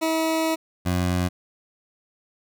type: tone pair in turn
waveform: 20% pulse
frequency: 321.7 / 89.96 Hz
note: E4 / F#2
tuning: -42 / -48 cents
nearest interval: octave + minor seventh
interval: 2206 cents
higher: first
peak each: -16 dBFS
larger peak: neither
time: 0.01-0.56 / 0.85-1.29 s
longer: first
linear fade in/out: 20 ms
effects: none